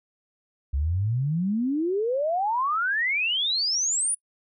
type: exponential sweep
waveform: sine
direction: up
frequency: 65.41 to 9910 Hz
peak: -22 dBFS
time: 0.73-4.15 s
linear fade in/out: 10 ms
effects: noise-tail reverb RT60 0.1 s tail -26 dB re dry